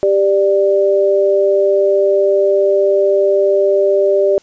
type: tone pair together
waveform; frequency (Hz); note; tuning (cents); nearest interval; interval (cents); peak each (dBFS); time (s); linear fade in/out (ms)
sine; 394.1 / 590.5; G4 / D5; +9 / +9; perfect fifth; 700; -12; 0.03-4.38; 0
effects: white hiss -50 dBFS RMS until 4.42 s + resampled to 16000 Hz